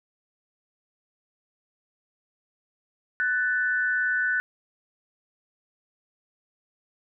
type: tone pair together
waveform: sine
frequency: 1492.4 / 1755 Hz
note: F#6 / A6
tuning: +14 / -5 cents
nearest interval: minor third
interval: 281 cents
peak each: -23 / -28 dBFS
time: 3.2-4.4 s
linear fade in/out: 0 ms
effects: none